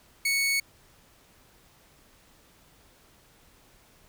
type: tone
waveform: sawtooth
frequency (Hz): 2217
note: C#7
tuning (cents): 0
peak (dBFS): -20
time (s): 0.25-0.6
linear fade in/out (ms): 5
effects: pink hiss -59 dBFS RMS until 4.08 s